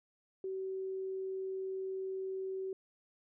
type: tone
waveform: sine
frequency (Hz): 380.8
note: F#4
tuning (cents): +50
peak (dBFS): -36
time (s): 0.44-2.73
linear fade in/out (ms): 2
effects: none